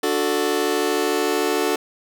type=chord; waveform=sawtooth; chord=D major; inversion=none; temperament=just; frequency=293.7 / 367.1 / 440.5 Hz; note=D4 / F#4 / A4; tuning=0 / -14 / +2 cents; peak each=-21 / -19 / -18 dBFS; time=0.03-1.76 s; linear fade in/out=5 ms; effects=none